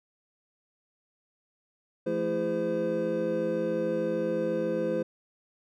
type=tone cluster; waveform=triangle; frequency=170.7 / 218.3 / 332.3 / 405.9 / 514 Hz; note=F3 / A3 / E4 / G#4 / C5; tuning=-39 / -13 / +14 / -40 / -31 cents; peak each=-35 / -33 / -31 / -33 / -27 dBFS; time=2.06-5.03 s; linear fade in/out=10 ms; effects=none